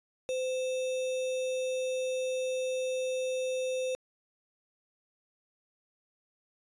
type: tone with sample-and-hold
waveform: sine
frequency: 514 Hz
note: C5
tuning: 31 cents flat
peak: -29 dBFS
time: 0.29-3.95 s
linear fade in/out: 0 ms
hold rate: 3150 Hz
effects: resampled to 22050 Hz